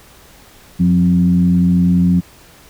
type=tone with frequency modulation; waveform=sine; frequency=177.8 Hz; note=F3; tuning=31 cents sharp; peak=-9 dBFS; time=0.79-2.21 s; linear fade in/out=20 ms; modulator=85.9 Hz; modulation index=0.58; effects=pink hiss -44 dBFS RMS until 2.69 s